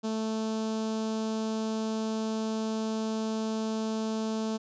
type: tone with notch filter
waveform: sawtooth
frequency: 220 Hz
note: A3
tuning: in tune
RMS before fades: -31 dBFS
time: 0.03-4.58 s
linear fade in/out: 20 ms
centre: 2000 Hz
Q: 0.86
effects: resampled to 16000 Hz